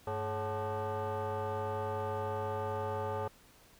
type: tone with frequency modulation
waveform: sine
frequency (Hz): 225.3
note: A3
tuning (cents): +41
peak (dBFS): -31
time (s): 0.07-3.28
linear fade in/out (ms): 5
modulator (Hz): 325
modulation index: 2.7
effects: tanh soft clip ceiling -31 dBFS + pink hiss -61 dBFS RMS until 3.79 s

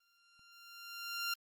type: tone with exponential growth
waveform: 15% pulse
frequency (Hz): 1389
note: F6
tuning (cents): -10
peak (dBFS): -27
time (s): 0-1.34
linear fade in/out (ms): 5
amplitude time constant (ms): 290
effects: Opus 24 kbps

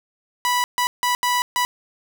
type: tone bursts at uneven times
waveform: sawtooth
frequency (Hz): 984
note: B5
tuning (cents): -7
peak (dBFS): -14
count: 5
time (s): 0.45-0.64 / 0.78-0.87 / 1.03-1.15 / 1.23-1.42 / 1.56-1.65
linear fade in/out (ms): 0
effects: none

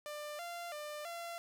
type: tone with pitch steps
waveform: sawtooth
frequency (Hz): 595 / 691 / 597 / 683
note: D5 / F5 / D5 / F5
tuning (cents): +22 / -19 / +28 / -39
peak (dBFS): -38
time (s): 0.06-1.38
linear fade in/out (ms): 0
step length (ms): 330
effects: none

